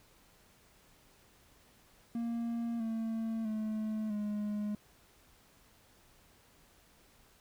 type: tone with pitch steps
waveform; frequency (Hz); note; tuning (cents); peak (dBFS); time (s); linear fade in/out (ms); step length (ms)
triangle; 233.1 / 224.6 / 216.5 / 208.6; A#3 / A3 / A3 / G#3; 0 / +36 / -28 / +8; -31; 2.15-4.75; 2; 650
effects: pink hiss -64 dBFS RMS until 7.4 s